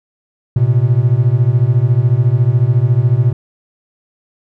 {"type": "beating tone pair", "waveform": "triangle", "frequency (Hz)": [114.8, 128.8], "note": ["A#2", "C3"], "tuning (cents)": [-26, -27], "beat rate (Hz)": 14, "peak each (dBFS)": -10, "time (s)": [0.56, 3.33], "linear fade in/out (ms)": 5, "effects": []}